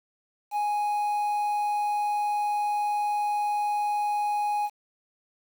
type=tone; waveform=triangle; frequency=830.6 Hz; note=G#5; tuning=in tune; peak=-22 dBFS; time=0.51-4.7 s; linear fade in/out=50 ms; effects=8-bit